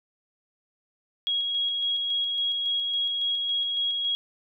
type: tone with tremolo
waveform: sine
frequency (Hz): 3305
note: G#7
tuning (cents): -9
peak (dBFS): -23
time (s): 1.27-4.15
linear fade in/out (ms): 0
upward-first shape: square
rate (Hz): 3.6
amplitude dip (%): 25
effects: none